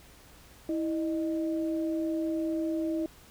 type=tone pair together; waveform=sine; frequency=325.3 / 614.9 Hz; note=E4 / D#5; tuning=-23 / -21 cents; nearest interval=major seventh; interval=1102 cents; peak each=-28 / -36 dBFS; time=0.69-3.06 s; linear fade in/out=2 ms; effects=added 60 Hz sine -60 dBFS peak until 3.3 s + pink hiss -55 dBFS RMS until 3.3 s